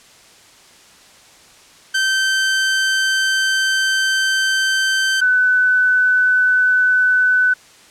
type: tone pair in turn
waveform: sawtooth / sine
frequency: 1551 / 1501.6 Hz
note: G6 / F#6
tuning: -19 / +25 cents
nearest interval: minor second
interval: 56 cents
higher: first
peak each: -11 dBFS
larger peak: neither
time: 1.94-5.21 / 5.21-7.54 s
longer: first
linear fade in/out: 10 ms
effects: white hiss -46 dBFS RMS until 7.9 s + low-pass 8000 Hz 12 dB/octave